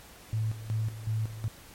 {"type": "tone with tremolo", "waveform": "sine", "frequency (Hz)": 110, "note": "A2", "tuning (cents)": 0, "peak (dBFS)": -26, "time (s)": [0.33, 1.48], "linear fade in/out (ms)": 0, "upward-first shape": "square", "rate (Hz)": 2.7, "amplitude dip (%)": 75, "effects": ["pink hiss -51 dBFS RMS until 1.74 s", "MP3 64 kbps"]}